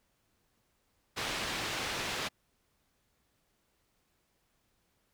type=low-pass noise; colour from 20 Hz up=white; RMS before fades=-36 dBFS; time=1.16-2.29 s; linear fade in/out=20 ms; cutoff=3700 Hz; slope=12 dB/octave; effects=pink hiss -75 dBFS RMS until 5.13 s